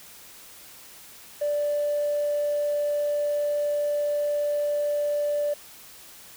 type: tone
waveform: triangle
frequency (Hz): 586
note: D5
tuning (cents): -4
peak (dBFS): -19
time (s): 1.41-5.54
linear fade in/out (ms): 10
effects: tanh soft clip ceiling -20 dBFS + white hiss -47 dBFS RMS until 6.36 s